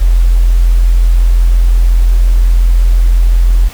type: tone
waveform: sine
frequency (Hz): 42.83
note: F1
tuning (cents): -33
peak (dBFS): -4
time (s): 0-3.69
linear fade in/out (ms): 20
effects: pink hiss -32 dBFS RMS until 3.73 s